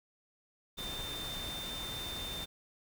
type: tone in noise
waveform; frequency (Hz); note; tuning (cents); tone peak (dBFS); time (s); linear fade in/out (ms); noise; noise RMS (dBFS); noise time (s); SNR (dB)
sine; 3594; A7; +36; -40; 0.77-2.46; 20; pink; -43; 0.77-2.46; 0
effects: none